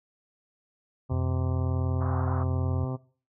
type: harmonic tone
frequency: 129.5 Hz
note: C3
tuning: 17 cents flat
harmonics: 1 / 2 / 3 / 4 / 5 / 6 / 7 / 8 / 9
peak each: -30 / -36 / -40 / -42 / -44 / -46 / -47 / -48 / -49 dBFS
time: 1.09-2.97 s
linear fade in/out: 20 ms
type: tone with vibrato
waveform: sine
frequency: 89.3 Hz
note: F2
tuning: 39 cents sharp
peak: -26 dBFS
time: 1.11-2.85 s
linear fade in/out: 10 ms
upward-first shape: sine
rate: 15 Hz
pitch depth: 9 cents each way
type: band-pass noise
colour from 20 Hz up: white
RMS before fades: -38 dBFS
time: 2-2.44 s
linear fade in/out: 20 ms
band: 690 to 1300 Hz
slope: 48 dB/octave
effects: noise-tail reverb RT60 0.4 s tail -19 dB re dry